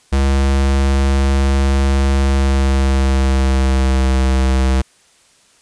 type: tone with pitch glide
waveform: square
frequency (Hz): 68.1 to 65.55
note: C#2 to C2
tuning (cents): -30 to +4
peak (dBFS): -12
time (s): 0.12-4.82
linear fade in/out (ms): 10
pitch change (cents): -66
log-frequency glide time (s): 2.24-4.12
effects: white hiss -52 dBFS RMS until 5.61 s + resampled to 22050 Hz